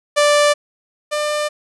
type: tone pair in turn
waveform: sawtooth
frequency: 587.3 / 597.6 Hz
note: D5 / D5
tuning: 0 / +30 cents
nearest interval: unison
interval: 30 cents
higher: second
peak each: -7 / -14 dBFS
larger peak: first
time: 0.16-0.54 / 1.11-1.49 s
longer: neither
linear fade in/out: 20 ms
effects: resampled to 24000 Hz + 8-bit